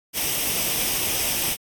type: noise with comb filter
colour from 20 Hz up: white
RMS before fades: -24 dBFS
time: 0.13-1.57 s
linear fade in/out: 50 ms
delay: 0.35 ms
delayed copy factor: +0.5
effects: AAC 64 kbps